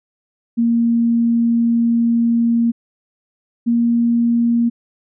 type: tone pair in turn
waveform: sine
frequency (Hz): 233.1 / 234.9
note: A#3 / A#3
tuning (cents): 0 / +13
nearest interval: unison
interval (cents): 13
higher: second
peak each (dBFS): -12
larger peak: neither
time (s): 0.57-2.72 / 3.66-4.7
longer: first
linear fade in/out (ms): 20
effects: none